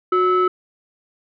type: tone pair together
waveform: sine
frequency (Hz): 365.4 / 1302.1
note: F#4 / E6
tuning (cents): -22 / -22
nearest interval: octave + minor seventh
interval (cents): 2200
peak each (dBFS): -15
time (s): 0.12-0.48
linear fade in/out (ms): 5
effects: tanh soft clip ceiling -10 dBFS